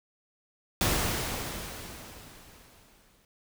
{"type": "noise with exponential decay", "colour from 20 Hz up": "pink", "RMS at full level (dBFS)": -25, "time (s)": [0.81, 3.25], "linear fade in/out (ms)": 1, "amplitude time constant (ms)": 530, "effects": []}